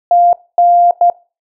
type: tone bursts at uneven times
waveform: sine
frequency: 698.5 Hz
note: F5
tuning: in tune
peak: -5 dBFS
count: 3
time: 0.11-0.33 / 0.58-0.91 / 1.01-1.1 s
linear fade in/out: 2 ms
effects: noise-tail reverb RT60 0.3 s tail -21 dB re dry